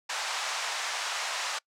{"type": "band-pass noise", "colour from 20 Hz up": "pink", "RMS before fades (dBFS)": -33, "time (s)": [0.09, 1.59], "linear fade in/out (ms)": 10, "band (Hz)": [760, 7500], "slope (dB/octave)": 24, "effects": ["noise-tail reverb RT60 0.1 s tail -25 dB re dry"]}